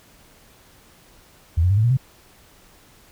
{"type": "tone with pitch steps", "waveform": "sine", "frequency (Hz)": [82.41, 90.39, 99.14, 108.74, 119.27, 130.82], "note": ["E2", "F#2", "G2", "A2", "A#2", "C3"], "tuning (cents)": [0, -40, 20, -20, 40, 0], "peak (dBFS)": -14, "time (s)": [1.57, 1.972], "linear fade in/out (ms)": 10, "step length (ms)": 67, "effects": ["pink hiss -52 dBFS RMS until 3.11 s"]}